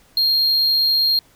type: tone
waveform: triangle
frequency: 4225 Hz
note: C8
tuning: 16 cents sharp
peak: -13 dBFS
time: 0.17-1.19 s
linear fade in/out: 2 ms
effects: pink hiss -54 dBFS RMS until 1.35 s

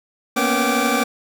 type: tone cluster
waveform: 25% pulse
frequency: 234 / 246 / 278 / 770 / 1170 Hz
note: A#3 / B3 / C#4 / G5 / D6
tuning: +7 / -7 / +5 / -31 / -7 cents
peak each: -20 dBFS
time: 0.36-1.04 s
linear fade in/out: 10 ms
effects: none

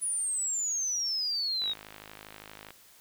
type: exponential sweep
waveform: sine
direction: down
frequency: 9956 to 3729 Hz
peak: -28 dBFS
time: 0.01-1.74 s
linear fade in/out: 20 ms
type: click train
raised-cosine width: 0.3 ms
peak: -28 dBFS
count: 58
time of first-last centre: 1.62-2.706 s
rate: 52.5 Hz
effects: white hiss -57 dBFS RMS until 3 s

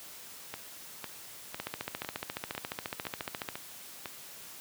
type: two click trains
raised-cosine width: 0.3 ms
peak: -18 / -21 dBFS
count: 28 / 8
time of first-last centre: 1.6-3.488 / 0.54-4.058 s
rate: 14.3 / 1.99 Hz
effects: white hiss -48 dBFS RMS until 4.6 s + high-pass 80 Hz 12 dB/octave

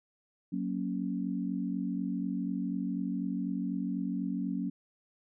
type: chord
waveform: sine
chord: F# major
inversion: none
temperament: equal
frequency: 185 / 233.1 / 277.2 Hz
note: F#3 / A#3 / C#4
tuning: 0 / 0 / 0 cents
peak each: -34 / -36 / -35 dBFS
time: 0.52-4.7 s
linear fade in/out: 10 ms
effects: none

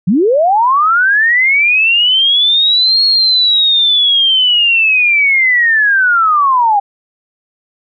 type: linear two-way sweep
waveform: sine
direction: up then down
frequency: 155.56 to 4323 to 788 Hz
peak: -7 dBFS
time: 0.07-6.8 s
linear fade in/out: 10 ms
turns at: 3.04 s
effects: none

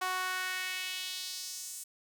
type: tone with high-pass filter sweep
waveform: sawtooth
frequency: 370 Hz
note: F#4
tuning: in tune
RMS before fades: -37 dBFS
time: 0.01-1.84 s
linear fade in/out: 10 ms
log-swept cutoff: 940 to 8300 Hz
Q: 1.9
effects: none

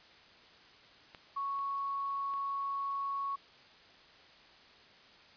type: clicks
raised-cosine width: 0.3 ms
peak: -32 / -39 / -37 dBFS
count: 3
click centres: 1.148 / 1.59 / 2.338 s
type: tone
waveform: sine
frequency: 1108.7 Hz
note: C#6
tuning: in tune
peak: -33 dBFS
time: 1.36-3.36 s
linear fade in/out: 10 ms
effects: white hiss -58 dBFS RMS until 5.36 s + resampled to 11025 Hz

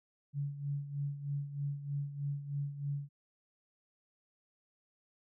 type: tone with tremolo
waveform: sine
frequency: 142.4 Hz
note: C#3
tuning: 47 cents sharp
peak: -32 dBFS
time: 0.33-3.09 s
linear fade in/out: 50 ms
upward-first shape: sine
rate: 3.2 Hz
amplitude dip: 70%
effects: none

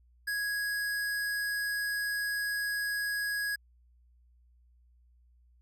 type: tone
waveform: square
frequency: 1661.2 Hz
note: G#6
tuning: in tune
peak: -31 dBFS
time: 0.27-3.56 s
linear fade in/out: 10 ms
effects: added 60 Hz sine -60 dBFS peak until 5.61 s

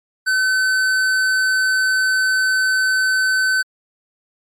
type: tone with hard clipping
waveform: sine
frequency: 1523 Hz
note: F#6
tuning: 50 cents sharp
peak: -16 dBFS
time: 0.26-3.63 s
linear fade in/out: 20 ms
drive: 12 dB
effects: MP3 96 kbps

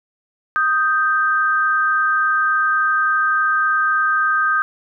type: tone pair together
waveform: sine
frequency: 1244.5 / 1568 Hz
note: D#6 / G6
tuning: 0 / 0 cents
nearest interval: major third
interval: 400 cents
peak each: -17 / -17 dBFS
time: 0.56-4.62 s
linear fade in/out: 0 ms
effects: none

